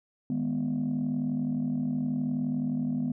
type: chord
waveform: sine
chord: G# minor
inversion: second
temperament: equal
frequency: 155.56 / 207.7 / 246.9 Hz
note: D#3 / G#3 / B3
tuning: 0 / 0 / 0 cents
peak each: -32 / -32 / -27 dBFS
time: 0.3-3.12 s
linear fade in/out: 2 ms
effects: tanh soft clip ceiling -22 dBFS